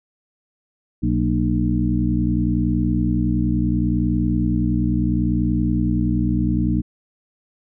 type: harmonic tone with a mistuned harmonic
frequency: 60.7 Hz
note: B1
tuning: 29 cents flat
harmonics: 1 / 2 / 3 / 4 / 5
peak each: -23 / -23 / -23 / -23 / -23 dBFS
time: 1.02-6.82 s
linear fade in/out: 20 ms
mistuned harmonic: 4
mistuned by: -76 cents
effects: none